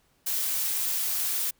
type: noise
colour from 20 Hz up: blue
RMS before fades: -28 dBFS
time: 0.26-1.51 s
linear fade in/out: 10 ms
effects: pink hiss -67 dBFS RMS until 1.59 s